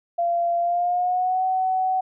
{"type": "tone with pitch glide", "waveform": "sine", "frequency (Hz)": [688, 750.3], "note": ["F5", "F#5"], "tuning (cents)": [-26, 24], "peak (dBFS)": -19, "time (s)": [0.18, 2.01], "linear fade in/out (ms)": 10, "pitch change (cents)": 150, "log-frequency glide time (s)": [0.59, 1.44], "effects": []}